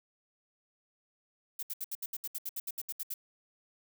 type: noise bursts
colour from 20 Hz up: violet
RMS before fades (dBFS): -37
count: 15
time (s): 1.59-3.14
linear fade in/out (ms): 5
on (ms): 38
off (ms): 70
effects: none